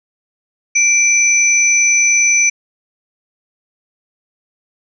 sine tone pair together, 2341 / 5971 Hz, D7 / F#8, -6 / +15 cents, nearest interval octave + major third, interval 1621 cents, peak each -12 dBFS, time 0.75-2.5 s, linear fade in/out 10 ms, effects none

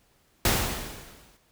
pink noise with exponential decay, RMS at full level -20 dBFS, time 0.45-1.37 s, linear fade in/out 2 ms, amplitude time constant 200 ms, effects pink hiss -65 dBFS RMS until 1.51 s

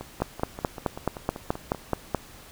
two click trains, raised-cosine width 1 ms, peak -21 / -9 dBFS, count 10 / 10, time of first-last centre 0.01-1.747 / 0.22-2.147 s, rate 5.18 / 4.67 Hz, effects pink hiss -48 dBFS RMS until 2.51 s

